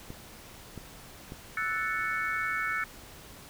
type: clicks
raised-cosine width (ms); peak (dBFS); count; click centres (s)
3; -27; 3; 0.104 / 0.777 / 1.321
type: chord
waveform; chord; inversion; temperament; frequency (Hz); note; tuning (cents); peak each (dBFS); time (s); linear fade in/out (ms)
sine; F# minor seventh; third; equal; 1318.5 / 1480 / 1760 / 2217; E6 / F#6 / A6 / C#7; 0 / 0 / 0 / 0; -34; 1.57-2.84; 2
effects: pink hiss -49 dBFS RMS until 3.49 s